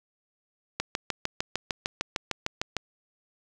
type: click train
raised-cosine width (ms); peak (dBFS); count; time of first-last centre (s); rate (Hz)
0.2; -10; 14; 0.8-2.767; 6.61
effects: none